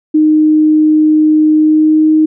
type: tone with pitch glide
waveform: sine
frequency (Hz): 308.3 to 311.5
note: D#4 to D#4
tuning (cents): -16 to +2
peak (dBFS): -5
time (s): 0.14-2.26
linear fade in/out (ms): 10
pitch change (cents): +18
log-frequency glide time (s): 1.54-2.12
effects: none